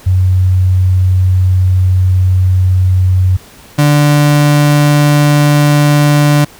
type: tone pair in turn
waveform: sine / 35% pulse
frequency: 92.5 / 146.83 Hz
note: F#2 / D3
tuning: 0 / 0 cents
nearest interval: minor sixth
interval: 800 cents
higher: second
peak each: -6 / -4 dBFS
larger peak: second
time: 0.06-3.37 / 3.78-6.45 s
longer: first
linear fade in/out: 10 ms
effects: pink hiss -38 dBFS RMS until 6.59 s